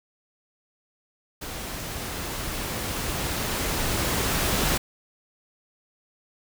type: noise with level ramp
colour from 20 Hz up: pink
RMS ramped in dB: -35 to -23 dBFS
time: 1.41-4.78 s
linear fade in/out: 10 ms
effects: none